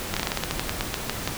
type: slowing click train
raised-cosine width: 0.2 ms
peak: -7 dBFS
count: 15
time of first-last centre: 0.14-1.275 s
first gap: 26 ms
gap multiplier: 1.16
effects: pink hiss -32 dBFS RMS until 1.37 s